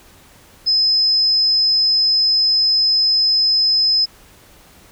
sine tone, 5100 Hz, D#8, 42 cents sharp, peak -12 dBFS, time 0.66-4.06 s, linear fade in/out 20 ms, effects pink hiss -47 dBFS RMS until 4.91 s

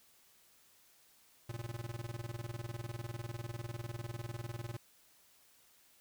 square tone with tremolo, 116.54 Hz, A#2, in tune, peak -39 dBFS, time 1.49-4.77 s, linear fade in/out 5 ms, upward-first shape square, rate 20 Hz, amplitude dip 80%, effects white hiss -66 dBFS RMS until 6 s

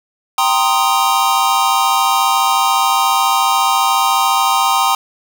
square chord, C minor seventh, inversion second, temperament equal, 784 / 932.3 / 1046.5 / 1244.5 Hz, G5 / Bb5 / C6 / Eb6, 0 / 0 / 0 / 0 cents, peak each -18 dBFS, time 0.38-4.95 s, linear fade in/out 2 ms, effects none

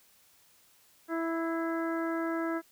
harmonic tone with a mistuned harmonic, 329.6 Hz, E4, in tune, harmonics 1 / 2 / 3 / 4 / 5 / 6, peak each -31 / -37 / -42 / -39 / -41 / -48 dBFS, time 1.08-2.62 s, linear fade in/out 50 ms, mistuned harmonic 6, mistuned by +45 cents, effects white hiss -63 dBFS RMS until 2.71 s

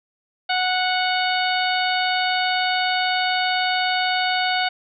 harmonic tone, 737 Hz, F#5, 7 cents flat, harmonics 1 / 2 / 3 / 4 / 5 / 6, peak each -22 / -25 / -27 / -28 / -29 / -30 dBFS, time 0.49-4.69 s, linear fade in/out 10 ms, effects none

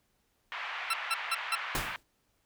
white band-pass noise, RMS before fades -38 dBFS, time 0.52-1.96 s, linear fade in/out 0 ms, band 800 to 2600 Hz, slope 24 dB/octave
20% pulse tone bursts, 1344 Hz, E6, 33 cents sharp, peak -22 dBFS, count 4, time 0.9-1.554 s, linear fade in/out 5 ms, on 36 ms, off 170 ms
pink noise with exponential decay, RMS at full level -29 dBFS, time 1.75-2.03 s, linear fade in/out 1 ms, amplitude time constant 59 ms
effects pink hiss -74 dBFS RMS until 2.45 s

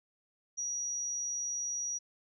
sine tone, 5780 Hz, F#8, 41 cents flat, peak -33 dBFS, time 0.57-1.99 s, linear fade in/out 20 ms, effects none

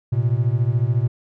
triangle beating tone pair, 113.5 / 127.5 Hz, A#2 / C3, -46 / -44 cents, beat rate 14 Hz, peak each -17 / -18 dBFS, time 0.12-1.08 s, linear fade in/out 10 ms, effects none

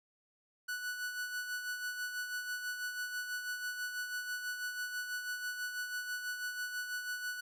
45% pulse tone with tremolo, 1480 Hz, F#6, in tune, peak -35 dBFS, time 0.68-7.41 s, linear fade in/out 10 ms, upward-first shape sine, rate 6.1 Hz, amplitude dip 50%, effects none

